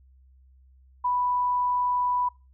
sine tone, 987.8 Hz, B5, in tune, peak -22 dBFS, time 1.04-2.29 s, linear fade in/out 10 ms, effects noise-tail reverb RT60 0.3 s tail -24 dB re dry + added 65 Hz sine -53 dBFS peak until 2.53 s

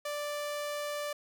sawtooth tone, 587.3 Hz, D5, in tune, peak -30 dBFS, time 0.05-1.13 s, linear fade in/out 5 ms, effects none

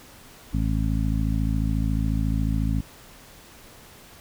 harmonic tone, 54.1 Hz, A1, 29 cents flat, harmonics 1 / 2 / 3 / 4 / 5, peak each -24 / -27 / -29 / -30 / -31 dBFS, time 0.53-2.81 s, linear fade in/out 10 ms, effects pink hiss -48 dBFS RMS until 4.2 s

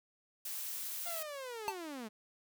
blue noise, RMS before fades -41 dBFS, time 0.45-1.23 s, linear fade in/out 5 ms
sawtooth linear sweep, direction down, 709 to 205.6 Hz, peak -38 dBFS, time 1.05-2.09 s, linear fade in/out 20 ms
square tone with exponential decay, 884 Hz, A5, 8 cents sharp, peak -29 dBFS, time 1.68-1.77 s, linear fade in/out 0 ms, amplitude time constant 19 ms
effects none

